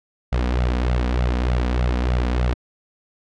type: tone with flanger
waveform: sawtooth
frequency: 61.4 Hz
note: B1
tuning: 9 cents flat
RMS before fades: -20 dBFS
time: 0.32-2.54 s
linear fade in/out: 10 ms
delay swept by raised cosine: 1.4 to 4.2 ms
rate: 3.3 Hz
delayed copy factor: +0.65
effects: low-pass 4000 Hz 12 dB/octave